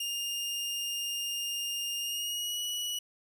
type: tone with pitch glide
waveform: sawtooth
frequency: 2818 to 2931 Hz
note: F7 to F#7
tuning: +15 to -17 cents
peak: -29 dBFS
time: 0-2.99 s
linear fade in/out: 5 ms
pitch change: +68 cents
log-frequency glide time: 1.99-2.63 s
effects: none